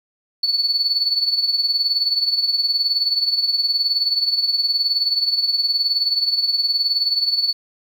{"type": "tone with tremolo", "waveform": "sine", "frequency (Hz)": 4450, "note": "C#8", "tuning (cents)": 6, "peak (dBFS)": -12, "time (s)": [0.43, 7.53], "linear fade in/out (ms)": 5, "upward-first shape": "triangle", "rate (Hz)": 19, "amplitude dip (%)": 80, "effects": ["tanh soft clip ceiling -9 dBFS", "8-bit"]}